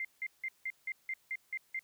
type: tone bursts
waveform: sine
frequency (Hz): 2093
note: C7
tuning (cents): 0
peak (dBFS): -34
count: 9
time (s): 0-1.792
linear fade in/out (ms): 2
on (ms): 48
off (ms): 170
effects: white hiss -70 dBFS RMS until 1.83 s